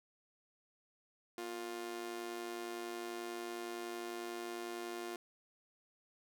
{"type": "tone with amplitude modulation", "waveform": "sawtooth", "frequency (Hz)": 352.1, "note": "F4", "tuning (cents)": 14, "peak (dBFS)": -34, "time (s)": [1.38, 5.16], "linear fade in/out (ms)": 2, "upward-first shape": "sine", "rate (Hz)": 111, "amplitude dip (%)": 75, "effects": []}